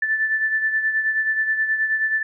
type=beating tone pair; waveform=sine; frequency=1757 / 1766.4 Hz; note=A6 / A6; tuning=-3 / +6 cents; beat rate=9.4 Hz; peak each=-19 / -27 dBFS; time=0.02-2.23 s; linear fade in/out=5 ms; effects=none